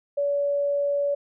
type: tone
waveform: sine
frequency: 570 Hz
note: C#5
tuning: 48 cents sharp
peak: -21 dBFS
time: 0.17-1.15 s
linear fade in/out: 10 ms
effects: none